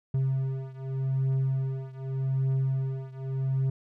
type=beating tone pair; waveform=triangle; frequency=133 / 133.84 Hz; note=C3 / C3; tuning=+29 / +40 cents; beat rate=0.84 Hz; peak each=-26 / -28 dBFS; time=0.14-3.7 s; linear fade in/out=5 ms; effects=none